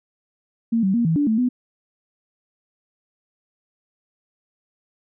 sine tone with pitch steps, 229.4 / 191.6 / 235.8 / 162.2 / 290.2 / 220.2 / 248.8 Hz, A#3 / G3 / A#3 / E3 / D4 / A3 / B3, -28 / -39 / +20 / -28 / -21 / +2 / +13 cents, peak -16 dBFS, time 0.72-1.49 s, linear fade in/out 10 ms, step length 110 ms, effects none

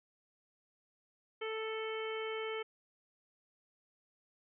harmonic tone, 440.7 Hz, A4, 3 cents sharp, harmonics 1 / 2 / 3 / 4 / 5 / 6 / 7, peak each -38 / -49 / -46 / -52 / -45 / -55 / -48 dBFS, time 1.41-2.63 s, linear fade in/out 10 ms, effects none

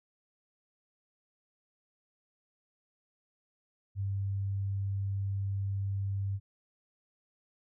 sine tone, 98.5 Hz, G2, 9 cents sharp, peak -30 dBFS, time 3.95-6.4 s, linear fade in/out 50 ms, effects none

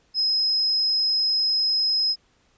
sine tone, 5110 Hz, D#8, 45 cents sharp, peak -19 dBFS, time 0.14-2.16 s, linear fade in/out 50 ms, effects pink hiss -63 dBFS RMS until 2.57 s + resampled to 16000 Hz

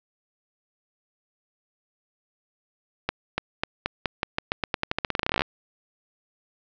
accelerating click train, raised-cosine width 0.3 ms, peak -7 dBFS, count 27, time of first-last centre 3.09-5.42 s, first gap 290 ms, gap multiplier 0.88, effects low-pass 5000 Hz 12 dB/octave

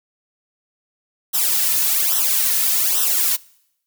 blue noise with flanger, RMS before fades -18 dBFS, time 1.33-3.37 s, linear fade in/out 20 ms, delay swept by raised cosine 0.43 to 2.63 ms, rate 1.2 Hz, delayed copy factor -1, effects noise-tail reverb RT60 0.8 s tail -24 dB re dry

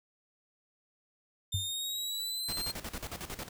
sawtooth linear sweep, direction up, 3600 to 4203 Hz, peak -31 dBFS, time 1.52-2.72 s, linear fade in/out 10 ms
sine tone with exponential decay, 96.5 Hz, G2, 27 cents flat, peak -26 dBFS, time 1.54-1.72 s, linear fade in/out 5 ms, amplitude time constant 37 ms
pink noise with tremolo, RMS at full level -39 dBFS, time 2.48-3.49 s, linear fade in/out 10 ms, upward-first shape square, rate 11 Hz, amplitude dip 75%
effects none

